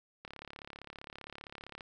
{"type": "click train", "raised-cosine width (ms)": 0.3, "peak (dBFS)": -29, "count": 56, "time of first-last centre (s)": [0.25, 1.808], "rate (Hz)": 35.3, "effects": []}